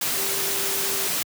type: tone in noise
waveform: sine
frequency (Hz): 392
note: G4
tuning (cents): 0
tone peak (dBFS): -34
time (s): 0.17-1.08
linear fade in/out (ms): 5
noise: white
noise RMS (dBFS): -25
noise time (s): 0.01-1.23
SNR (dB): -12
effects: high-pass 100 Hz 12 dB/octave